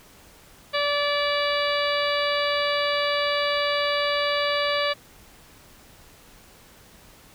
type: harmonic tone with a mistuned harmonic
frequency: 579 Hz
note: D5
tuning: 25 cents flat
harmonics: 1 / 2 / 3 / 4 / 5 / 6 / 7 / 8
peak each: -25 / -28 / -30 / -31 / -32 / -33 / -33 / -34 dBFS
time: 0.73-4.94 s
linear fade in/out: 20 ms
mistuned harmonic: 7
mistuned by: -56 cents
effects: pink hiss -51 dBFS RMS until 7.34 s